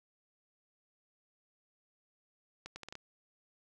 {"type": "accelerating click train", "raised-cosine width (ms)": 0.2, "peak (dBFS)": -27, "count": 6, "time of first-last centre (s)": [2.66, 2.954], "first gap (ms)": 100, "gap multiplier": 0.73, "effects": []}